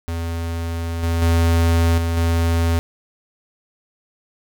square tone with level steps, 83.6 Hz, E2, 25 cents sharp, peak -23 / -18 / -14 / -19 / -16 dBFS, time 0.08-2.79 s, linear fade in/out 0 ms, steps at 1.03 / 1.22 / 1.98 / 2.17 s, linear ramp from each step 2 ms, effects none

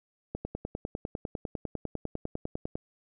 click train, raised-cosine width 2 ms, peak -20 dBFS, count 25, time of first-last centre 0.35-2.755 s, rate 9.98 Hz, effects none

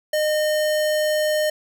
square tone, 611 Hz, D#5, 32 cents flat, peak -19 dBFS, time 0.13-1.5 s, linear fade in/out 5 ms, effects none

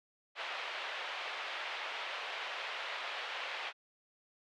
white band-pass noise, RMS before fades -41 dBFS, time 0.35-3.73 s, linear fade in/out 50 ms, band 530 to 3200 Hz, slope 24 dB/octave, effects none

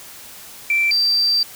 triangle tone pair in turn, 2342 / 4684 Hz, D7 / D8, -5 / -5 cents, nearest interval octave, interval 1200 cents, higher second, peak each -11 dBFS, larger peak neither, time 0.7-0.91 / 0.91-1.43 s, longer second, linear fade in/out 2 ms, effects tanh soft clip ceiling -12 dBFS + white hiss -39 dBFS RMS until 1.55 s

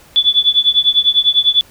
sine tone with tremolo, 3454 Hz, A7, 33 cents flat, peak -5 dBFS, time 0.16-1.61 s, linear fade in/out 0 ms, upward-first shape triangle, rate 10 Hz, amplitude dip 100%, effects pink hiss -45 dBFS RMS until 1.7 s

